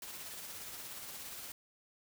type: noise with tremolo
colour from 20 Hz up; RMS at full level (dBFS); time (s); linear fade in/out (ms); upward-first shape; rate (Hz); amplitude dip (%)
white; -45; 0.02-1.52; 2; sine; 17; 30
effects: none